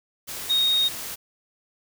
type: tone in noise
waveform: sine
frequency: 3729 Hz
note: A#7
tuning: in tune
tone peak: -18 dBFS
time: 0.49-0.89 s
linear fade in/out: 20 ms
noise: white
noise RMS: -34 dBFS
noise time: 0.27-1.16 s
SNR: +13 dB
effects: none